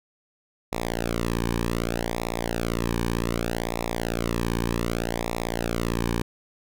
sawtooth tone with flanger, 57.8 Hz, A#1, 14 cents flat, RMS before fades -27 dBFS, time 0.72-6.22 s, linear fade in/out 5 ms, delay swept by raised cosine 0.65 to 1.49 ms, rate 0.65 Hz, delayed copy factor -0.95, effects none

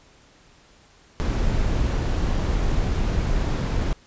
brown noise, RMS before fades -22 dBFS, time 1.2-3.93 s, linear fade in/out 0 ms, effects pink hiss -54 dBFS RMS until 4.06 s + resampled to 16000 Hz

